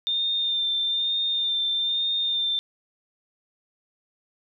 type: tone with vibrato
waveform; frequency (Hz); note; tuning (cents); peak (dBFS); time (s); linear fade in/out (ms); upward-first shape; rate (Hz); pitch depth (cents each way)
sine; 3610; A7; +44; -22; 0.07-2.59; 0; sine; 1.1; 21
effects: none